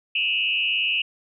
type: tone with frequency modulation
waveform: sine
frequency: 2737 Hz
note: F7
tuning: 36 cents flat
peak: -20 dBFS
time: 0.15-1.02 s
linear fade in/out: 5 ms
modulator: 97.2 Hz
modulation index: 2.2
effects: none